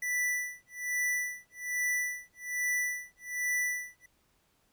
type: tone with tremolo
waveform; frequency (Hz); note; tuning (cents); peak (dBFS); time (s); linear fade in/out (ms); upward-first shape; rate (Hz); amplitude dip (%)
square; 1975.5; B6; 0; -28; 0.02-4.06; 5; sine; 1.2; 100
effects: pink hiss -71 dBFS RMS until 4.72 s